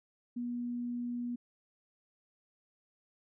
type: tone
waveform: sine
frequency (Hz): 241.7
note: B3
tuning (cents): -37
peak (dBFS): -34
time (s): 0.36-1.36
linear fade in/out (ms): 10
effects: none